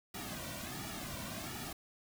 pink noise with flanger, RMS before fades -43 dBFS, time 0.14-1.73 s, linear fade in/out 5 ms, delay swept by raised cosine 1.9 to 2.4 ms, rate 1.4 Hz, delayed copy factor -0.85, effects none

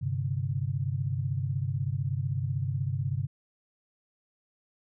sine chord, G suspended fourth, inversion none, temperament equal, 98 / 130.81 / 146.83 Hz, G2 / C3 / D3, 0 / 0 / 0 cents, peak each -32 / -30 / -34 dBFS, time 0.01-3.27 s, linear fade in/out 20 ms, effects none

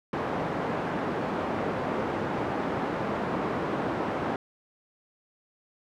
pink band-pass noise, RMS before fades -30 dBFS, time 0.13-4.36 s, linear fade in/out 2 ms, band 190 to 1200 Hz, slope 12 dB/octave, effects none

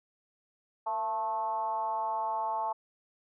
sine tone with frequency modulation, 880 Hz, A5, in tune, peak -29 dBFS, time 0.86-2.73 s, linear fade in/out 10 ms, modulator 209 Hz, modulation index 0.83, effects none

